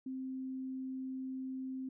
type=tone; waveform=sine; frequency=261.6 Hz; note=C4; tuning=in tune; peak=-38 dBFS; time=0.06-1.89 s; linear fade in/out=5 ms; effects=none